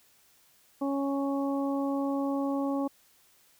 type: harmonic tone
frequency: 277.2 Hz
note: C#4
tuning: in tune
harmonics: 1 / 2 / 3 / 4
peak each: -28 / -34 / -38 / -40 dBFS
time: 0.81-2.88 s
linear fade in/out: 10 ms
effects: white hiss -63 dBFS RMS until 3.59 s